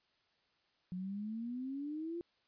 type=exponential sweep; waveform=sine; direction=up; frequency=178.3 to 349.2 Hz; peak=-38 dBFS; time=0.92-2.21 s; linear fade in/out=0 ms; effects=white hiss -75 dBFS RMS until 2.47 s + resampled to 11025 Hz